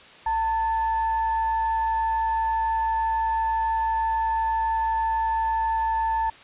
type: tone with frequency modulation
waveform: sine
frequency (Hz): 897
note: A5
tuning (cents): +33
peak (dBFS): -21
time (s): 0.26-6.3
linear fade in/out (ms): 5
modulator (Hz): 837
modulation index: 0.32
effects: white hiss -47 dBFS RMS until 6.43 s + resampled to 8000 Hz